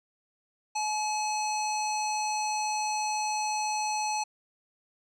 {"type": "tone with low-pass filter", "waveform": "square", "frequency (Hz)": 853, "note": "G#5", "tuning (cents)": 46, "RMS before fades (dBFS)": -30, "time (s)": [0.75, 4.24], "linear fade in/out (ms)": 10, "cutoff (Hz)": 6600, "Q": 3.4, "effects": []}